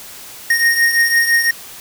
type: beating tone pair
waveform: square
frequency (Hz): 1857 / 1862.9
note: A#6 / A#6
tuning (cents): -7 / -2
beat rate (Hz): 5.9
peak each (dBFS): -13 / -19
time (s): 0.5-1.51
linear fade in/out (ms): 5
effects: white hiss -35 dBFS RMS until 1.8 s